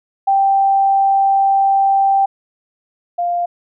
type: tone pair in turn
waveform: sine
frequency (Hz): 784 / 698.5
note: G5 / F5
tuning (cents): 0 / 0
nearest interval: major second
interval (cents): 200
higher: first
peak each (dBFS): -10 / -15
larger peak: first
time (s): 0.27-2.26 / 3.18-3.46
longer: first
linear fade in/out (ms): 10
effects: none